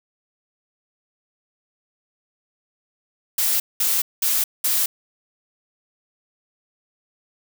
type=noise bursts; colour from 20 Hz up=blue; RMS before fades=-20 dBFS; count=4; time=3.38-4.86 s; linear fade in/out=5 ms; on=220 ms; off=200 ms; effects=none